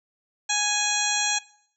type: harmonic tone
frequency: 830.6 Hz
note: G#5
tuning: in tune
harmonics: 1 / 2 / 3 / 4 / 5 / 7 / 8 / 9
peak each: -30 / -30 / -30 / -30 / -30 / -30 / -30 / -30 dBFS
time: 0.49-1.39 s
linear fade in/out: 10 ms
effects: noise-tail reverb RT60 0.6 s tail -19 dB re dry